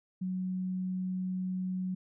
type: tone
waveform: sine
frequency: 185 Hz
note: F#3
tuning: in tune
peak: -31 dBFS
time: 0.21-1.95 s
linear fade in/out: 10 ms
effects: none